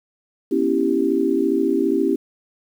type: chord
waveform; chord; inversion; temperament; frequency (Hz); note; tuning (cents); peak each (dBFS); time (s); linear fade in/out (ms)
sine; C# half-diminished seventh; third; equal with one note detuned; 242.6 / 277.2 / 329.6 / 392; B3 / C#4 / E4 / G4; -31 / 0 / 0 / 0; -25 / -21 / -21 / -21; 0.51-2.16; 10
effects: 8-bit